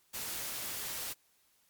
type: noise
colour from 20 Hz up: white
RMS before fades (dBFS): -39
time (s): 0.13-1.14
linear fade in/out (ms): 20
effects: white hiss -70 dBFS RMS until 1.69 s + MP3 96 kbps